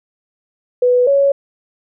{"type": "tone pair in turn", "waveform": "sine", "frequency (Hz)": [494.6, 557.4], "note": ["B4", "C#5"], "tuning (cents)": [3, 9], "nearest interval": "major second", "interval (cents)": 206, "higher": "second", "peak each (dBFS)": -9, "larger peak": "neither", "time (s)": [[0.82, 1.07], [1.07, 1.32]], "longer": "neither", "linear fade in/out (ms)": 5, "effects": []}